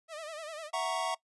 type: tone with vibrato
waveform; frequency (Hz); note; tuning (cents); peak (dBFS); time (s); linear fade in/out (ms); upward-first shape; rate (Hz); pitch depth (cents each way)
sawtooth; 628; D#5; +16; -36; 0.08-0.71; 50; sine; 10; 96
type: chord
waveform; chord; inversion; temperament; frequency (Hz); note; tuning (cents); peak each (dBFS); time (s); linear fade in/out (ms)
square; F# dominant seventh; third; equal; 659.3 / 740 / 932.3 / 1108.7; E5 / F#5 / A#5 / C#6; 0 / 0 / 0 / 0; -37; 0.73-1.15; 10
effects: noise-tail reverb RT60 0.1 s tail -21 dB re dry + resampled to 24000 Hz

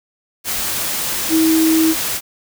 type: tone in noise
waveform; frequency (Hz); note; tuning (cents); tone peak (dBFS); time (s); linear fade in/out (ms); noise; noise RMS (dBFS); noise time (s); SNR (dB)
sine; 321; E4; -46; -11; 1.29-1.95; 50; white; -21; 0.44-2.21; +7
effects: none

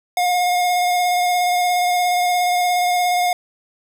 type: tone with vibrato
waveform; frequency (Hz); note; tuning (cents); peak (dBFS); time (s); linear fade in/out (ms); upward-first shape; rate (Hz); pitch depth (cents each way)
square; 716; F5; +43; -16; 0.17-3.33; 2; square; 17; 13
effects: none

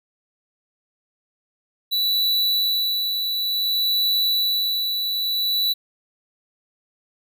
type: tone with tremolo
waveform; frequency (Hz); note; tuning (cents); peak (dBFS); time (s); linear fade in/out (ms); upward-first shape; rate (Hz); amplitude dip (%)
square; 3951; B7; 0; -18; 1.91-5.74; 20; sine; 0.56; 40
effects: none

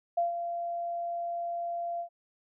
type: tone with ADSR envelope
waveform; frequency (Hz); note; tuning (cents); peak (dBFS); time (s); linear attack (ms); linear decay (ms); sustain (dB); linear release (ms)
sine; 688; F5; -26; -23; 0.17-2.09; 9; 140; -8; 90
effects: none

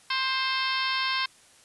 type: harmonic tone with a mistuned harmonic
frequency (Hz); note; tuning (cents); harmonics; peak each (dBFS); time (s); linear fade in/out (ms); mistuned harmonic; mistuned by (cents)
525; C5; +6; 2 / 3 / 4 / 5 / 6 / 7 / 8 / 9 / 10; -30 / -32 / -33 / -34 / -35 / -35 / -36 / -37 / -37; 0.1-1.26; 5; 9; -70
effects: white hiss -56 dBFS RMS until 1.64 s + resampled to 24000 Hz

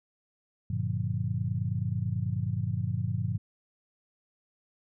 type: chord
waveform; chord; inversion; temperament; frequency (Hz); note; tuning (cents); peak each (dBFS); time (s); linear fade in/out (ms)
sine; G minor seventh; none; just; 98 / 117.6 / 147 / 176.4; G2 / Bb2 / D3 / F3; 0 / +16 / +2 / +18; -32 / -31 / -35 / -36; 0.7-3.38; 5
effects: none

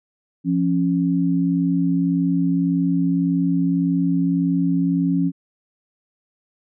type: tone pair together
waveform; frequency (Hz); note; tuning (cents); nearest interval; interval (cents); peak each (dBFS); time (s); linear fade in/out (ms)
sine; 173.24 / 275; F3 / C#4; -14 / -14; minor sixth; 800; -19; 0.44-5.32; 50
effects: none

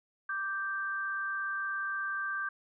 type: tone pair together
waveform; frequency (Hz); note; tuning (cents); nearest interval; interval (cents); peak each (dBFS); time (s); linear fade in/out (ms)
sine; 1174.7 / 1569.2; D6 / G6; 0 / +1; perfect fourth; 501; -37 / -33; 0.29-2.49; 5
effects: none

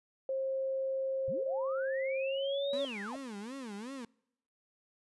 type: tone with pitch glide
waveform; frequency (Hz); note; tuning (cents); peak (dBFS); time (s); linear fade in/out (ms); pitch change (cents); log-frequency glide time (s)
sine; 533 to 560.5; C5 to C#5; +32 to +19; -31; 0.29-2.85; 2; +87; 2.19-2.63
type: linear two-way sweep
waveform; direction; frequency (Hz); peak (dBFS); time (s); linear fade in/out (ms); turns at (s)
sine; up then down; 102.6 to 3951 to 554; -40; 1.28-3.16; 0; 2.77
type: tone with vibrato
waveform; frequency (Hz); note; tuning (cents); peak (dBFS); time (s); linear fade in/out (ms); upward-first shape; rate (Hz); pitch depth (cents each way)
35% pulse; 234.6; A#3; +11; -39; 2.73-4.05; 2; sine; 2.7; 280
effects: noise-tail reverb RT60 0.8 s tail -26 dB re dry + resampled to 24000 Hz

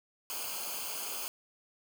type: noise with comb filter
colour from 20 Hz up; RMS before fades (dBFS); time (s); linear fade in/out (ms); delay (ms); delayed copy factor
white; -38; 0.3-1.28; 0; 0.53; -0.8
effects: none

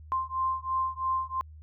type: beating tone pair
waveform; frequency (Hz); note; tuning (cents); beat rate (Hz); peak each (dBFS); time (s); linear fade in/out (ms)
sine; 1046.5 / 1049.5; C6 / C6; 0 / +5; 3; -30; 0.12-1.41; 0
effects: added 77 Hz sine -45 dBFS peak until 1.62 s

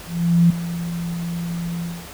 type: tone with ADSR envelope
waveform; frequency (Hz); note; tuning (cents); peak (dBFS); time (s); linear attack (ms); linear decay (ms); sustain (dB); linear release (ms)
sine; 170.6; F3; -40; -9; 0.06-2.07; 440; 6; -14; 240
effects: pink hiss -38 dBFS RMS until 2.13 s

